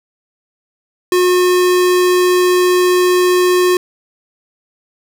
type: tone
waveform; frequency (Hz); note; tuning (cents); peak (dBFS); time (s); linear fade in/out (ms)
square; 361.5; F#4; -40; -10; 1.12-3.77; 2
effects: none